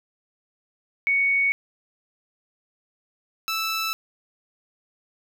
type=tone pair in turn; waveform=sine / 15% pulse; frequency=2227 / 1318.1 Hz; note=C#7 / E6; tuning=+7 / -1 cents; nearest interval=major sixth; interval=908 cents; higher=first; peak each=-18 dBFS; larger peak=neither; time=1.07-1.52 / 3.48-3.93 s; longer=neither; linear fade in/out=0 ms; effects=none